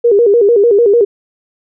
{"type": "tone with vibrato", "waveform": "sine", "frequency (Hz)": 437, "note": "A4", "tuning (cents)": -12, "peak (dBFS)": -5, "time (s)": [0.04, 1.05], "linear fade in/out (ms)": 10, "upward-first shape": "square", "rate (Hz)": 6.7, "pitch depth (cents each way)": 140, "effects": []}